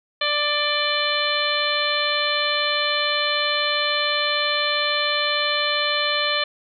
harmonic tone with a mistuned harmonic, 589 Hz, D5, 5 cents sharp, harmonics 1 / 2 / 3 / 4 / 5 / 6 / 7, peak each -27 / -27 / -27 / -27 / -27 / -27 / -27 dBFS, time 0.21-6.44 s, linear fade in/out 5 ms, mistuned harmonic 5, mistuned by +32 cents, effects none

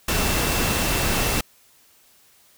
sine tone in noise, 2682 Hz, E7, 29 cents sharp, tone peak -32 dBFS, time 0.08-1.41 s, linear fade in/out 5 ms, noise pink, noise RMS -22 dBFS, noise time 0.08-1.41 s, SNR -13 dB, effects white hiss -56 dBFS RMS until 2.57 s

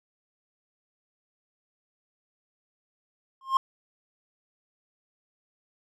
triangle tone with exponential growth, 1065 Hz, C6, 30 cents sharp, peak -13 dBFS, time 3.41-3.57 s, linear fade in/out 2 ms, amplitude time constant 33 ms, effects none

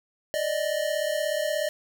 square tone pair together, 587.3 / 624 Hz, D5 / D#5, 0 / +5 cents, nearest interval minor second, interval 105 cents, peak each -29 / -28 dBFS, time 0.34-1.69 s, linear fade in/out 0 ms, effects none

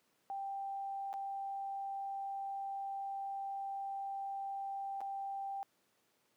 sine tone with dropouts, 787 Hz, G5, 7 cents sharp, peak -38 dBFS, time 0.3-5.63 s, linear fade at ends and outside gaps 0 ms, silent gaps 1.13-1.139 / 5.006-5.014 s, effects pink hiss -75 dBFS RMS until 6.36 s + high-pass 200 Hz 12 dB/octave

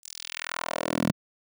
10% pulse tone with high-pass filter sweep, 41.2 Hz, E1, in tune, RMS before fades -31 dBFS, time 0.03-1.12 s, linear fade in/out 10 ms, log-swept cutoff 7400 to 170 Hz, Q 1.7, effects none

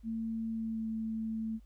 sine tone with pitch glide, 225.2 to 222 Hz, A3 to A3, +40 to +16 cents, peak -33 dBFS, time 0.03-1.6 s, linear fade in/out 50 ms, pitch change -24 cents, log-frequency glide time 0.51-0.87 s, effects added 50 Hz sine -53 dBFS peak until 1.65 s + pink hiss -75 dBFS RMS until 1.65 s

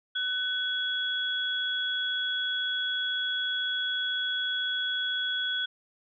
sine tone pair together, 1500 / 3354 Hz, F#6 / G#7, +23 / +16 cents, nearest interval octave + major second, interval 1393 cents, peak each -31 / -29 dBFS, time 0.15-5.66 s, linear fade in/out 10 ms, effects none

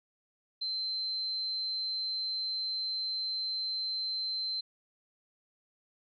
sine tone, 4100 Hz, C8, 36 cents flat, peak -31 dBFS, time 0.61-4.61 s, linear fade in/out 10 ms, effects MP3 48 kbps

